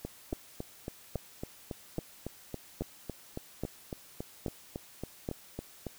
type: two click trains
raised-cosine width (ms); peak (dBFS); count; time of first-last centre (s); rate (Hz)
2; -20 / -23; 7 / 22; 0.33-5.289 / 0.05-5.867; 1.21 / 3.61
effects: white hiss -55 dBFS RMS until 5.98 s